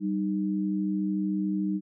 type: tone pair together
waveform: sine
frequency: 193.8 / 307.4 Hz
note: G3 / D#4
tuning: -20 / -21 cents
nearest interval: minor sixth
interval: 799 cents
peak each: -27 / -29 dBFS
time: 0-1.81 s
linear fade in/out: 50 ms
effects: none